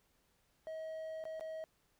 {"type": "tone with dropouts", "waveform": "triangle", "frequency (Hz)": 637, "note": "D#5", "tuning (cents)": 41, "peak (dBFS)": -39, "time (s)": [0.67, 1.64], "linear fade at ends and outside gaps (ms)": 0, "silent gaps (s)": [[1.24, 1.253], [1.396, 1.409]], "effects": ["pink hiss -75 dBFS RMS until 1.99 s"]}